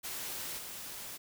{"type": "noise with level steps", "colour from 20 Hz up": "white", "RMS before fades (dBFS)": [-40, -44], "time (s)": [0.03, 1.18], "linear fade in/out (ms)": 20, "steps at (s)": 0.57, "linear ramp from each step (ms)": 20, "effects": []}